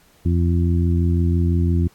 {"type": "harmonic tone", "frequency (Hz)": 85.9, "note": "F2", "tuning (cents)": -28, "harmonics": [1, 2, 3, 4], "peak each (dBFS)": [-16, -22, -26, -28], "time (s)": [0.25, 1.88], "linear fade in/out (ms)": 10, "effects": ["pink hiss -55 dBFS RMS until 1.94 s", "AAC 64 kbps"]}